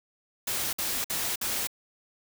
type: noise bursts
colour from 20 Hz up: white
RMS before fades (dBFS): -30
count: 4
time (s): 0.47-1.672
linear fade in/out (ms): 5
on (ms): 260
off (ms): 54
effects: none